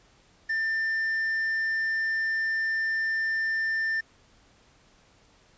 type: tone with quantisation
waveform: triangle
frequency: 1790 Hz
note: A6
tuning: 29 cents sharp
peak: -23 dBFS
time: 0.49-4.01 s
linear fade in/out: 10 ms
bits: 8
effects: pink hiss -60 dBFS RMS until 5.57 s + resampled to 16000 Hz